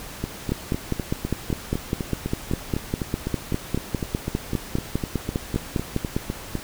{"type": "two click trains", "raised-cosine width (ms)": 3, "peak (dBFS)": [-9, -12], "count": [29, 26], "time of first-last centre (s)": [[0.52, 6.165], [0.24, 6.553]], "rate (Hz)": [4.96, 3.96], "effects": ["pink hiss -38 dBFS RMS until 6.63 s"]}